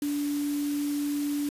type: tone in noise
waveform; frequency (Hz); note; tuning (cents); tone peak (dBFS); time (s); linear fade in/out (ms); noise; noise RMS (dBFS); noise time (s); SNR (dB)
sine; 289.6; D4; -24; -26; 0.02-1.49; 2; white; -41; 0.02-1.49; +12
effects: resampled to 32000 Hz